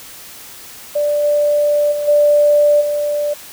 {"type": "tone with level steps", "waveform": "sine", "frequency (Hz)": 588, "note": "D5", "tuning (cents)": 2, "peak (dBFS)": [-13, -11, -17, -8, -15], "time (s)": [0.95, 3.34], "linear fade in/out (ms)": 10, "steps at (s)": [1.23, 1.91, 2.07, 2.8], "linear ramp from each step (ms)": 20, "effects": ["white hiss -36 dBFS RMS until 3.52 s"]}